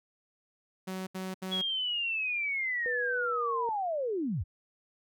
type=tone bursts; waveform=sawtooth; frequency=187.6 Hz; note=F#3; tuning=24 cents sharp; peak=-31 dBFS; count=3; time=0.87-1.618 s; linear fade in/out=10 ms; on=200 ms; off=74 ms
type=linear sweep; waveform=sine; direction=down; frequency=3365 to 62 Hz; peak=-29 dBFS; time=1.51-4.44 s; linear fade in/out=20 ms
type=tone with pitch glide; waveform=sine; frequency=489.8 to 462.3 Hz; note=B4 to A#4; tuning=-14 to -14 cents; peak=-33 dBFS; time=2.86-3.69 s; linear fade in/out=0 ms; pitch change=-100 cents; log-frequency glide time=3.25-3.55 s
effects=none

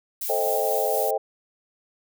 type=noise with tremolo; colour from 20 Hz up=violet; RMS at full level=-29 dBFS; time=0.21-1.11 s; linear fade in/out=5 ms; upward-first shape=triangle; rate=4.2 Hz; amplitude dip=25%
type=chord; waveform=sine; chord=A half-diminished seventh; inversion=none; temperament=just; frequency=440 / 528 / 633.6 / 792 Hz; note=A4 / C5 / Eb5 / G5; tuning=0 / +16 / +31 / +18 cents; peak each=-27 dBFS; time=0.29-1.18 s; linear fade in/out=10 ms
effects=none

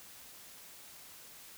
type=silence; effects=white hiss -53 dBFS RMS until 1.57 s

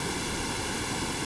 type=noise with comb filter; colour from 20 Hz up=pink; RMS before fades=-31 dBFS; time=0-1.25 s; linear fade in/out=2 ms; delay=1.6 ms; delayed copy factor=-0.65; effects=resampled to 24000 Hz

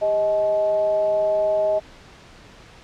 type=tone with frequency modulation; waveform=sine; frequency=628 Hz; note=D#5; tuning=16 cents sharp; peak=-17 dBFS; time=0.01-1.8 s; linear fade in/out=20 ms; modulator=228 Hz; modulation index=0.39; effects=pink hiss -46 dBFS RMS until 2.83 s + low-pass 5000 Hz 12 dB/octave

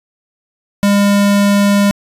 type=tone; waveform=square; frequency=201.9 Hz; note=G#3; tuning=49 cents flat; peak=-9 dBFS; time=0.83-1.91 s; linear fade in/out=0 ms; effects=resampled to 32000 Hz

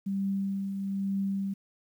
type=tone with tremolo; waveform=sine; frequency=196 Hz; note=G3; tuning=in tune; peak=-26 dBFS; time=0.06-1.54 s; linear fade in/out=10 ms; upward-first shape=triangle; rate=1.1 Hz; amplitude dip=45%; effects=10-bit

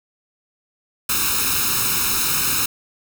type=noise with comb filter; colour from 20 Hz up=white; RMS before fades=-20 dBFS; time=1.09-2.66 s; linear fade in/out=5 ms; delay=0.76 ms; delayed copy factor=+0.9; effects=none

